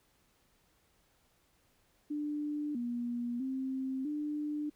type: tone with pitch steps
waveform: sine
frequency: 296.4 / 239.8 / 263.7 / 298 Hz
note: D4 / A#3 / C4 / D4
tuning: +16 / +49 / +14 / +25 cents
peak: -33 dBFS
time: 2.1-4.7 s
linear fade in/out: 10 ms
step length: 650 ms
effects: pink hiss -71 dBFS RMS until 4.75 s